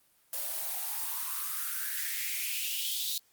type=noise with high-pass filter sweep; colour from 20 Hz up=blue; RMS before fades=-34 dBFS; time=0.33-3.18 s; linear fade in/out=2 ms; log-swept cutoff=550 to 3900 Hz; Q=5.4; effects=white hiss -67 dBFS RMS until 3.32 s + Opus 32 kbps